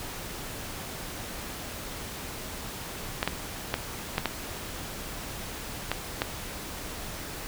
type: clicks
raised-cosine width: 0.3 ms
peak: -9 dBFS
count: 7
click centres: 3.229 / 3.276 / 3.741 / 4.181 / 4.257 / 5.916 / 6.219 s
effects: pink hiss -38 dBFS RMS until 7.47 s